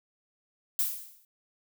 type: noise with exponential decay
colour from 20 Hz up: violet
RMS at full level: -25 dBFS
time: 0.79-1.25 s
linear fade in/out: 1 ms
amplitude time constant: 100 ms
effects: none